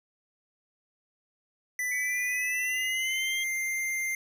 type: tone with pitch glide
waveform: square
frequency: 1991 to 2097 Hz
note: B6 to C7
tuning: +14 to +3 cents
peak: -29 dBFS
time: 1.79-4.15 s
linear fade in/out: 2 ms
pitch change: +89 cents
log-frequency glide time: 2.63-3.14 s
type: linear sweep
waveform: sine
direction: up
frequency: 2219 to 3238 Hz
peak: -33 dBFS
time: 1.91-3.44 s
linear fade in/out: 10 ms
effects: none